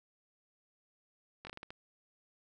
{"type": "slowing click train", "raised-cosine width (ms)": 0.3, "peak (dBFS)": -29, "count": 7, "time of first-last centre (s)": [1.45, 1.705], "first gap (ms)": 20, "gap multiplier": 1.3, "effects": []}